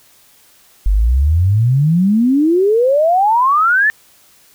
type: exponential sweep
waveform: sine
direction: up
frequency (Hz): 45.49 to 1798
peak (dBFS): -9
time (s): 0.86-3.9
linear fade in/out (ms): 0
effects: white hiss -49 dBFS RMS until 4.54 s